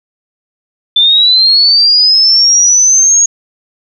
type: linear sweep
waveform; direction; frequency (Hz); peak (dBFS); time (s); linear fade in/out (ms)
sine; up; 3520 to 6645; -4; 0.96-3.26; 5
effects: none